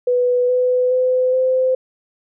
sine tone with pitch steps, 493.9 / 501.1 / 508.4 / 515.8 Hz, B4 / B4 / C5 / C5, 0 / +25 / -50 / -25 cents, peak -13 dBFS, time 0.07-1.75 s, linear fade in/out 5 ms, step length 420 ms, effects none

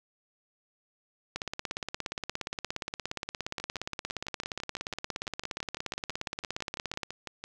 two click trains, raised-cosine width 0.2 ms, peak -16 / -21 dBFS, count 98 / 24, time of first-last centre 1.36-7.033 / 3.6-7.44 s, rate 17.1 / 5.99 Hz, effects none

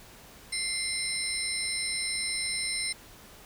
sine tone cluster, 2098 / 4065 / 5300 / 8810 Hz, C7 / B7 / E8 / C#9, +4 / +49 / +9 / -12 cents, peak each -34 / -36 / -35 / -33 dBFS, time 0.52-2.93 s, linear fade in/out 10 ms, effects pink hiss -51 dBFS RMS until 3.45 s

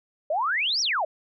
sine exponential two-way sweep, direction up then down, 576 to 5860 to 576 Hz, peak -22 dBFS, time 0.3-1.05 s, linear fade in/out 5 ms, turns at 0.81 s, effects none

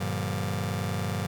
sawtooth chord, G minor seventh, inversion none, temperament just, 98 / 117.6 / 147 / 176.4 Hz, G2 / Bb2 / D3 / F3, 0 / +16 / +2 / +18 cents, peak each -27 / -30 / -31 / -30 dBFS, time 0-1.27 s, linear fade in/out 10 ms, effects none

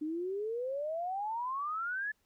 sine exponential sweep, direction up, 297.5 to 1745 Hz, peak -33 dBFS, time 0.01-2.12 s, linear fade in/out 10 ms, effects pink hiss -75 dBFS RMS until 2.25 s

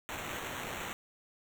white noise with sample-and-hold, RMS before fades -40 dBFS, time 0.09-0.93 s, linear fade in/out 0 ms, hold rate 4900 Hz, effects none

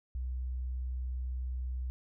sine tone, 63 Hz, B1, 35 cents sharp, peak -33 dBFS, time 0.15-1.9 s, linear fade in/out 0 ms, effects none

